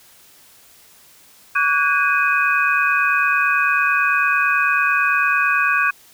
sine tone cluster, 1136 / 1476 / 1625 / 2503 Hz, C#6 / F#6 / G#6 / D#7, +42 / -5 / -38 / +10 cents, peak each -20 dBFS, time 1.55-5.91 s, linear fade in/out 10 ms, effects white hiss -49 dBFS RMS until 6.13 s

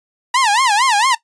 sawtooth tone with vibrato, 932.3 Hz, A#5, in tune, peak -8 dBFS, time 0.34-1.15 s, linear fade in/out 5 ms, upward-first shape sine, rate 4.4 Hz, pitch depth 250 cents each way, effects noise-tail reverb RT60 0.1 s tail -18 dB re dry + resampled to 22050 Hz

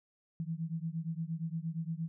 sine beating tone pair, 160 / 168.6 Hz, D#3 / E3, +49 / +39 cents, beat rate 8.6 Hz, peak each -37 / -38 dBFS, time 0.4-2.08 s, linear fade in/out 0 ms, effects none

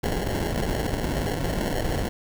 pink noise with sample-and-hold, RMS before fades -26 dBFS, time 0.03-2.09 s, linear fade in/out 5 ms, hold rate 1225 Hz, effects none

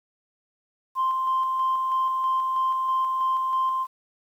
sine tone with tremolo, 1046.5 Hz, C6, in tune, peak -19 dBFS, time 0.95-3.87 s, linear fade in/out 50 ms, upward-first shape square, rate 3.1 Hz, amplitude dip 30%, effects tanh soft clip ceiling -17 dBFS + 9-bit

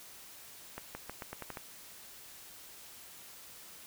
accelerating click train, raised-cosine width 0.5 ms, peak -25 dBFS, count 8, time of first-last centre 0.78-1.572 s, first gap 170 ms, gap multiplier 0.86, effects white hiss -52 dBFS RMS until 3.86 s

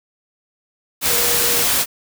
sine tone in noise, 477.9 Hz, A#4, 43 cents sharp, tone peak -26 dBFS, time 1.05-1.67 s, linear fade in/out 50 ms, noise white, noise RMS -17 dBFS, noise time 1.01-1.86 s, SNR -12 dB, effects none

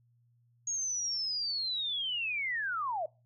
sine linear sweep, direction down, 6645 to 587.3 Hz, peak -31 dBFS, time 0.67-3.06 s, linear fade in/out 5 ms, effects noise-tail reverb RT60 0.3 s tail -22 dB re dry + added 119 Hz sine -65 dBFS peak until 3.25 s

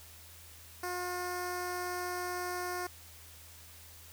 10% pulse tone with notch filter, 358.2 Hz, F4, 44 cents sharp, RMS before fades -37 dBFS, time 0.83-2.87 s, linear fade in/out 5 ms, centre 2900 Hz, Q 1, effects added 82 Hz sine -56 dBFS peak until 4.12 s + white hiss -54 dBFS RMS until 4.12 s

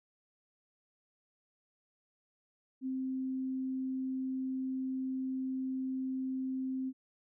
sine tone, 261.6 Hz, C4, in tune, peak -33 dBFS, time 2.81-6.93 s, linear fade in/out 50 ms, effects none

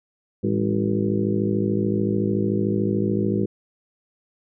harmonic tone with a mistuned harmonic, 53.6 Hz, A1, 45 cents flat, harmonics 2 / 3 / 4 / 5 / 6 / 7 / 8 / 9, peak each -27 / -33 / -23 / -33 / -27 / -26 / -34 / -32 dBFS, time 0.43-3.46 s, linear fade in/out 10 ms, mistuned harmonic 4, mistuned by -100 cents, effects none

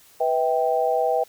sine chord, E minor, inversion second, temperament equal with one note detuned, 493.9 / 645.7 / 784 Hz, B4 / E5 / G5, 0 / -36 / 0 cents, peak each -23 dBFS, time 0.2-1.24 s, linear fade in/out 10 ms, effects white hiss -53 dBFS RMS until 1.28 s

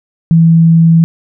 sine tone, 164.81 Hz, E3, in tune, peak -3 dBFS, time 0.31-1.04 s, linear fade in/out 0 ms, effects none

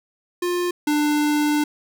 square tone pair in turn, 353.6 / 297.3 Hz, F4 / D4, +22 / +21 cents, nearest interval minor third, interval 301 cents, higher first, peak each -21 / -18 dBFS, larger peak second, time 0.42-0.71 / 0.87-1.64 s, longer second, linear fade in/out 5 ms, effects none

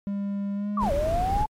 triangle tone with pitch glide, 200.3 to 206.3 Hz, G3 to G#3, +38 to -11 cents, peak -24 dBFS, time 0.07-0.89 s, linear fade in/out 0 ms, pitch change +51 cents, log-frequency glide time 0.54-0.69 s
sine linear two-way sweep, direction down then up, 1203 to 550 to 867 Hz, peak -23 dBFS, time 0.77-1.46 s, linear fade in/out 5 ms, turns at 0.92 s
brown noise, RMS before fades -28 dBFS, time 0.79-1.47 s, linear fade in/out 50 ms
effects MP3 64 kbps

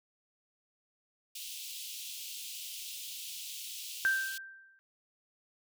pink high-pass noise, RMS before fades -43 dBFS, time 1.35-4.38 s, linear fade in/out 5 ms, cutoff 2700 Hz, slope 48 dB/octave
sine tone with exponential decay, 1568 Hz, G6, in tune, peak -23 dBFS, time 4.05-4.79 s, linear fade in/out 0 ms, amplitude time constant 160 ms
effects none

